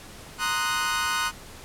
sawtooth chord, C half-diminished seventh, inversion third, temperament equal, 932.3 / 1046.5 / 1244.5 / 1480 Hz, Bb5 / C6 / Eb6 / Gb6, 0 / 0 / 0 / 0 cents, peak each -29 / -28 / -25 / -24 dBFS, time 0.38-1.32 s, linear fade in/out 50 ms, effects pink hiss -44 dBFS RMS until 1.64 s + low-pass 12000 Hz 12 dB/octave

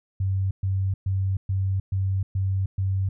sine tone bursts, 96 Hz, G2, 36 cents flat, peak -21 dBFS, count 7, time 0.2-3.09 s, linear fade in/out 5 ms, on 310 ms, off 120 ms, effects none

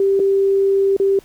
sine tone with dropouts, 392 Hz, G4, in tune, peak -12 dBFS, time 0-1.19 s, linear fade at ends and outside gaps 2 ms, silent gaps 0.194-0.199 / 0.966-0.999 s, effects pink hiss -49 dBFS RMS until 1.24 s

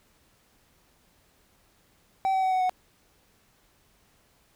triangle tone with pitch steps, 769 / 761 / 753.2 / 745.4 / 737.7 Hz, G5 / F#5 / F#5 / F#5 / F#5, -33 / +48 / +31 / +13 / -5 cents, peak -20 dBFS, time 2.25-2.695 s, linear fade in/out 0 ms, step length 89 ms, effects pink hiss -64 dBFS RMS until 4.55 s

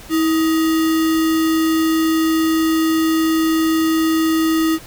sine tone with sample-and-hold, 321.9 Hz, E4, 41 cents flat, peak -13 dBFS, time 0.09-4.79 s, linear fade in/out 50 ms, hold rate 1575 Hz, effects pink hiss -39 dBFS RMS until 4.86 s

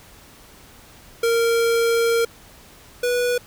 square tone pair in turn, 463.1 / 488.8 Hz, A#4 / B4, -11 / -18 cents, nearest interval minor second, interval 93 cents, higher second, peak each -17 / -19 dBFS, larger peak first, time 1.23-2.25 / 3.03-3.38 s, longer first, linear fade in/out 5 ms, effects pink hiss -47 dBFS RMS until 3.46 s

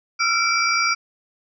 sine tone cluster, 1316 / 1376 / 2321 / 4793 / 5630 Hz, E6 / F6 / D7 / D8 / F8, -3 / -26 / -21 / +34 / +13 cents, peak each -27 / -22 / -21 / -25 / -27 dBFS, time 0.19-0.95 s, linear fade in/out 20 ms, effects none

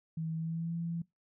sine tone with pitch glide, 161.3 to 168.25 Hz, E3 to E3, -37 to +36 cents, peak -33 dBFS, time 0.17-1.02 s, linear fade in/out 5 ms, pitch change +73 cents, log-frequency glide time 0.36-0.75 s, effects noise-tail reverb RT60 0.2 s tail -23 dB re dry

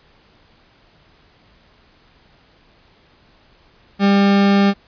40% pulse tone, 199.2 Hz, G3, 28 cents sharp, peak -10 dBFS, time 3.99-4.74 s, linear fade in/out 50 ms, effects pink hiss -53 dBFS RMS until 4.87 s + resampled to 11025 Hz

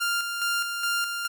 sawtooth tone with tremolo, 1396.9 Hz, F6, in tune, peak -20 dBFS, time 0-1.28 s, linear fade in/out 20 ms, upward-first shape square, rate 2.4 Hz, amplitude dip 45%, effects none

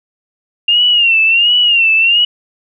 sine tone with vibrato, 2786 Hz, F7, 5 cents flat, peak -7 dBFS, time 0.68-2.25 s, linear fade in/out 5 ms, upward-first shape sine, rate 1.4 Hz, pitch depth 100 cents each way, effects none

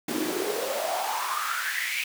pink noise with high-pass filter sweep, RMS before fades -29 dBFS, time 0.08-2.04 s, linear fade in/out 5 ms, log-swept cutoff 260 to 2500 Hz, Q 6.6, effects none

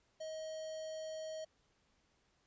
square tone with notch filter, 631 Hz, D#5, 24 cents sharp, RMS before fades -44 dBFS, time 0.2-1.45 s, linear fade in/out 10 ms, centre 2100 Hz, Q 1.3, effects pink hiss -75 dBFS RMS until 2.46 s + resampled to 16000 Hz

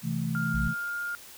sine chord, A minor, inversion first, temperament equal, 130.81 / 164.81 / 220 Hz, C3 / E3 / A3, 0 / 0 / 0 cents, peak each -33 / -30 / -32 dBFS, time 0.02-0.75 s, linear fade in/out 50 ms
sine tone with pitch glide, 1403 to 1411.1 Hz, F6 to F6, +8 to +17 cents, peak -30 dBFS, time 0.35-1.15 s, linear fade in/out 0 ms, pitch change +9 cents, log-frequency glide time 0.61-0.97 s
sine tone, 58.27 Hz, A#1, in tune, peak -28 dBFS, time 0.54-0.68 s, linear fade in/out 5 ms
effects white hiss -48 dBFS RMS until 1.37 s

